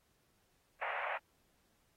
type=band-pass noise; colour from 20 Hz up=pink; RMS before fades=-39 dBFS; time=0.81-1.18 s; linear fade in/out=10 ms; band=590 to 2500 Hz; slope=48 dB/octave; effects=pink hiss -75 dBFS RMS until 1.96 s + AAC 48 kbps